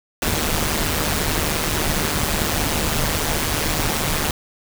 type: noise with amplitude modulation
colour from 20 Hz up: pink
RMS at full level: -18 dBFS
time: 0.22-4.31 s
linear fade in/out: 2 ms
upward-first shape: sine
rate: 153 Hz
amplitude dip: 70%
effects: none